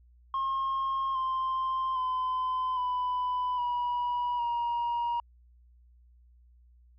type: tone with pitch steps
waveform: sine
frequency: 1074 / 1047.7 / 1022 / 996.9 / 972.4 / 948.6 Hz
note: C6 / C6 / C6 / B5 / B5 / A#5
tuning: +45 / +2 / -41 / +16 / -27 / +30 cents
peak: -25 dBFS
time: 0.34-5.2 s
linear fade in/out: 2 ms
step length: 810 ms
effects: tanh soft clip ceiling -26 dBFS + added 60 Hz sine -56 dBFS peak until 6.98 s

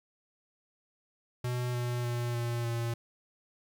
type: tone with pitch steps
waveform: square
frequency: 123.47 / 121.84 / 120.23 / 118.65 / 117.08 Hz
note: B2 / B2 / B2 / A#2 / A#2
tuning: 0 / -23 / -46 / +31 / +8 cents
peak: -31 dBFS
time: 1.44-2.94 s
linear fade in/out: 5 ms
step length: 300 ms
effects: 11-bit

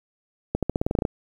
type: accelerating click train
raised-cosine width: 2 ms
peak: -9 dBFS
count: 11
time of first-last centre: 0.55-1.052 s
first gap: 77 ms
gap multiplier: 0.9
effects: 8-bit

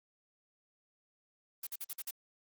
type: noise bursts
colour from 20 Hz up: blue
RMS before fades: -40 dBFS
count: 6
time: 1.63-2.109 s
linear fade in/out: 5 ms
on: 39 ms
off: 49 ms
effects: Opus 32 kbps

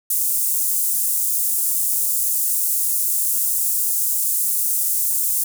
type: high-pass noise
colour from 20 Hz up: pink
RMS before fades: -20 dBFS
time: 0.1-5.44 s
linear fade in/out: 5 ms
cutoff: 8500 Hz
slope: 24 dB/octave
effects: none

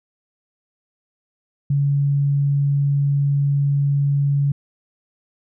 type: tone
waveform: sine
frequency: 141.4 Hz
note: C#3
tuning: 35 cents sharp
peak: -15 dBFS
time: 1.7-4.52 s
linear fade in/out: 5 ms
effects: none

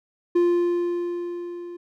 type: tone with level ramp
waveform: triangle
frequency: 348.7 Hz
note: F4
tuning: 3 cents flat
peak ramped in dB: -13 to -32 dBFS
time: 0.35-1.77 s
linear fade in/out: 10 ms
effects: none

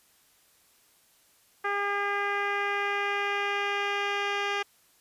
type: tone with low-pass filter sweep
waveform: 10% pulse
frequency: 404.2 Hz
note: G#4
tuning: 47 cents flat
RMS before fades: -29 dBFS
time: 1.64-4.63 s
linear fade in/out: 10 ms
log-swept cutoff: 1700 to 3600 Hz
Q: 1.6
effects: white hiss -63 dBFS RMS until 5 s + resampled to 32000 Hz

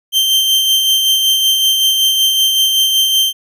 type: tone with tremolo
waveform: 40% pulse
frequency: 3136 Hz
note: G7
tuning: in tune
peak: -8 dBFS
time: 0.12-3.33 s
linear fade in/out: 50 ms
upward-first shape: sine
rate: 5.3 Hz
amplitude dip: 35%
effects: none

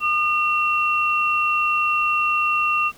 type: tone pair together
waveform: sine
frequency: 1214 / 2725 Hz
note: D#6 / F7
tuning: -43 / -43 cents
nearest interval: octave + major second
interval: 1400 cents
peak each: -20 dBFS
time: 0-2.92 s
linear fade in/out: 50 ms
effects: pink hiss -49 dBFS RMS until 2.97 s

